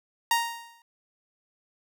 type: tone with exponential decay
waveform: sawtooth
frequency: 932.3 Hz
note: A#5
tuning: in tune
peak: -15 dBFS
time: 0.31-0.82 s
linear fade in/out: 2 ms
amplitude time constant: 110 ms
effects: none